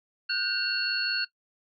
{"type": "tone cluster", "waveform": "sine", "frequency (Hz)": [1450, 1555, 2752, 4370], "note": ["F#6", "G6", "F7", "C#8"], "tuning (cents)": [-35, -14, -26, -26], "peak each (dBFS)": [-33, -33, -32, -29], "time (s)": [0.29, 1.25], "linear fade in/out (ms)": 10, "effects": ["noise-tail reverb RT60 0.1 s tail -18 dB re dry"]}